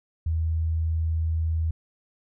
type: tone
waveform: sine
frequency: 80.8 Hz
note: E2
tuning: 34 cents flat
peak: -22 dBFS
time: 0.26-1.71 s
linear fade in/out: 5 ms
effects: none